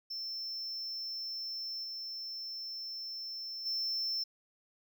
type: tone with level steps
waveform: triangle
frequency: 5340 Hz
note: E8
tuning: 22 cents sharp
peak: -36 / -38 / -31 dBFS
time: 0.1-4.24 s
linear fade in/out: 10 ms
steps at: 1.83 / 3.65 s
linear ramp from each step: 20 ms
effects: none